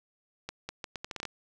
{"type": "accelerating click train", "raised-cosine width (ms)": 0.2, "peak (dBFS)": -19, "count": 10, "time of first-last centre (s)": [0.49, 1.253], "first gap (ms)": 200, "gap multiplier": 0.76, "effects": []}